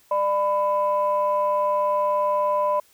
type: tone pair together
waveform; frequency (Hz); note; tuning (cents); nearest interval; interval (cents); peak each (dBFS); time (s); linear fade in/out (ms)
sine; 596.6 / 1000; D5 / B5; +27 / +21; major sixth; 894; -21; 0.11-2.8; 5
effects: tanh soft clip ceiling -12 dBFS + white hiss -58 dBFS RMS until 2.93 s